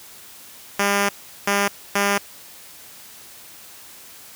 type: tone bursts at uneven times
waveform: 5% pulse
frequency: 201.1 Hz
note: G3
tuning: 44 cents sharp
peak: -6 dBFS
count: 3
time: 0.79-1.09 / 1.47-1.68 / 1.95-2.18 s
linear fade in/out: 5 ms
effects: white hiss -43 dBFS RMS until 4.35 s + high-pass 60 Hz 12 dB/octave